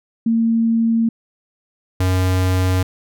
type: tone pair in turn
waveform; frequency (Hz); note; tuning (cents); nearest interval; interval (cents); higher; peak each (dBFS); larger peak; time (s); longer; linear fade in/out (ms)
sine / square; 228 / 92.54; A#3 / F#2; -38 / +1; octave + major third; 1561; first; -13 / -15; first; 0.26-1.09 / 2-2.83; neither; 5
effects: none